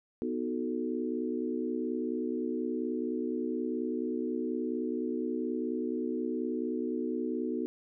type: chord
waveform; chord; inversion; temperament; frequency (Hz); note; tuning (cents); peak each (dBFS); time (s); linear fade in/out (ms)
sine; B dominant seventh; none; equal; 246.9 / 311.1 / 370 / 440; B3 / D#4 / F#4 / A4; 0 / 0 / 0 / 0; -34 / -36 / -36 / -38; 0.22-7.66; 0
effects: none